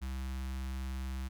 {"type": "tone with notch filter", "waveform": "square", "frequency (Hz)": 65.41, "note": "C2", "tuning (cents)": 0, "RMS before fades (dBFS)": -38, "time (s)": [0.01, 1.29], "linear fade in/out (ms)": 20, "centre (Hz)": 500, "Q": 0.76, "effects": []}